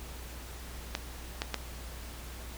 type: clicks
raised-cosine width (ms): 0.2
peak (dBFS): -13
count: 3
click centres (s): 0.951 / 1.419 / 1.543
effects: added 60 Hz sine -43 dBFS peak until 2.57 s + pink hiss -47 dBFS RMS until 2.57 s